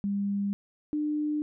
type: tone pair in turn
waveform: sine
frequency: 200.6 / 300 Hz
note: G3 / D4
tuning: +40 / +37 cents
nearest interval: perfect fifth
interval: 697 cents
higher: second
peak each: -26 / -26 dBFS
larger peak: neither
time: 0.04-0.53 / 0.93-1.42 s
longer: neither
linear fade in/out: 0 ms
effects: none